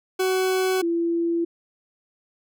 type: tone pair in turn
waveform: 40% pulse / sine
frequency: 374.7 / 337.6 Hz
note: F#4 / E4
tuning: +22 / +41 cents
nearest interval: major second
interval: 181 cents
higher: first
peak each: -19 / -20 dBFS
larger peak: first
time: 0.19-0.82 / 0.82-1.45 s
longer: neither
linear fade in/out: 10 ms
effects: none